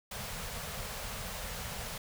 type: band-stop noise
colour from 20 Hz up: pink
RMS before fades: -40 dBFS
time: 0.11-1.98 s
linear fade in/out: 5 ms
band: 220 to 440 Hz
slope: 48 dB/octave
effects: none

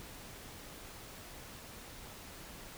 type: silence
effects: pink hiss -50 dBFS RMS until 2.77 s

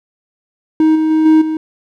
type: tone with level steps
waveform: triangle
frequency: 314.5 Hz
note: D#4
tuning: 19 cents sharp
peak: -5 / -9 / -7 / -3 / -13 dBFS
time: 0.8-1.57 s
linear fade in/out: 2 ms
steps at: 0.95 / 1.1 / 1.25 / 1.41 s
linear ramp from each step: 10 ms
effects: none

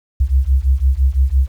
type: beating tone pair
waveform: sine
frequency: 63.6 / 69.5 Hz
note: C2 / C#2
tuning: -48 / +5 cents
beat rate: 5.9 Hz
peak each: -14 dBFS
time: 0.2-1.48 s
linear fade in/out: 10 ms
effects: 8-bit

